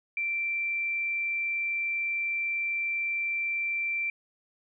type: tone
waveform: sine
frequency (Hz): 2349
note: D7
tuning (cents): 0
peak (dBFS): -27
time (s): 0.17-4.1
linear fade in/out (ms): 2
effects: none